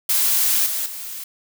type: noise with level steps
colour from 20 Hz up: blue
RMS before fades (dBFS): -18 / -24 / -32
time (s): 0.09-1.24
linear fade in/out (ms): 5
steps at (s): 0.66 / 0.86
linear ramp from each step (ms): 2
effects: none